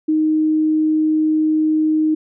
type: tone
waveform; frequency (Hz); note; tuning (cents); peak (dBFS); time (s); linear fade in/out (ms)
sine; 311.1; D#4; 0; -13; 0.08-2.15; 10
effects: none